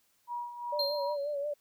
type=tone with tremolo; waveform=sine; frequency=960 Hz; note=B5; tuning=49 cents flat; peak=-33 dBFS; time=0.27-1.17 s; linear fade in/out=50 ms; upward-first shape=sine; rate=2.8 Hz; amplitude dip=65%
type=tone with vibrato; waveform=sine; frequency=577 Hz; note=D5; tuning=31 cents flat; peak=-31 dBFS; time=0.72-1.54 s; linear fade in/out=10 ms; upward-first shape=sine; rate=5.6 Hz; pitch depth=55 cents each way
type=tone with exponential decay; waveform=triangle; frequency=4186 Hz; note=C8; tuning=in tune; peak=-26 dBFS; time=0.79-1.35 s; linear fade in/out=5 ms; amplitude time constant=120 ms
effects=white hiss -71 dBFS RMS until 1.6 s